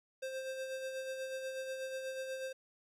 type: tone with tremolo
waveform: square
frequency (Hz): 526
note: C5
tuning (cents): +9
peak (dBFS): -38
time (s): 0.22-2.53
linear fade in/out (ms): 10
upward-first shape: sine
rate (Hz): 8.2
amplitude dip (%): 40
effects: low-pass 11000 Hz 12 dB/octave + 12-bit